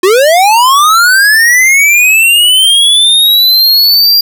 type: linear sweep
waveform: square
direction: up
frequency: 349.2 to 4800 Hz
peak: -4 dBFS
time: 0.03-4.21 s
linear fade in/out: 5 ms
effects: none